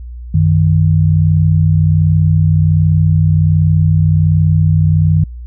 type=tone pair together; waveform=sine; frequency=94.24 / 155.56 Hz; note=F#2 / D#3; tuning=+32 / 0 cents; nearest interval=major sixth; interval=868 cents; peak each=-10 dBFS; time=0.34-5.24 s; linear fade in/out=5 ms; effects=added 60 Hz sine -25 dBFS peak until 5.46 s